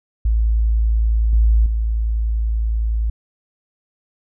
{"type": "tone with level steps", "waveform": "sine", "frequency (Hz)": 55.3, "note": "A1", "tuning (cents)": 9, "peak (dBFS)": [-13, -10, -16], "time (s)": [0.25, 3.1], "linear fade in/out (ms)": 5, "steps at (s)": [1.33, 1.66], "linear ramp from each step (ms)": 2, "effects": []}